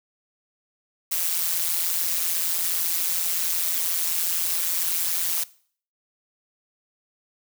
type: noise with amplitude modulation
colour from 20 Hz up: blue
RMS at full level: -21 dBFS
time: 1.11-5.44 s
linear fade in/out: 10 ms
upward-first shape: sine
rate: 171 Hz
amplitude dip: 85%
effects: noise-tail reverb RT60 0.5 s tail -20 dB re dry